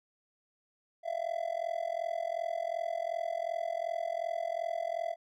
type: tone with amplitude modulation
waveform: triangle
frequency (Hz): 671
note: E5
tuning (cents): +31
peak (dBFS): -26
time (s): 1.03-5.16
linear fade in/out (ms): 50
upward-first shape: sine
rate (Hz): 42.7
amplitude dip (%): 95
effects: none